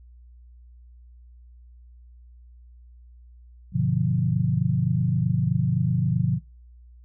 sine chord, G dominant seventh, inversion none, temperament equal with one note detuned, 98.97 / 123.47 / 146.83 / 174.61 Hz, G2 / B2 / D3 / F3, +17 / 0 / 0 / 0 cents, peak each -29 / -24 / -25 / -25 dBFS, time 3.72-6.4 s, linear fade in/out 50 ms, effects noise-tail reverb RT60 0.3 s tail -25 dB re dry + added 60 Hz sine -46 dBFS peak until 7.04 s

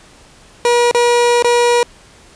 30% pulse tone with dropouts, 480 Hz, B4, 49 cents flat, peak -7 dBFS, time 0.65-1.83 s, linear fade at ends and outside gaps 1 ms, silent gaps 0.912-0.947 / 1.424-1.445 s, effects pink hiss -44 dBFS RMS until 2.35 s + resampled to 22050 Hz

